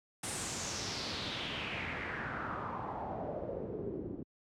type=noise with low-pass filter sweep; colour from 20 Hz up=pink; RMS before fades=-39 dBFS; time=0.23-4.23 s; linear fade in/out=5 ms; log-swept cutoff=9500 to 290 Hz; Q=3.6; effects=high-pass 80 Hz 12 dB/octave